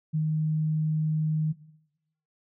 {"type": "tone", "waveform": "sine", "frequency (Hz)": 155.56, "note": "D#3", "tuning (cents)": 0, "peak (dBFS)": -23, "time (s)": [0.13, 1.53], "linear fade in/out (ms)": 20, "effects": ["noise-tail reverb RT60 0.8 s tail -17 dB re dry"]}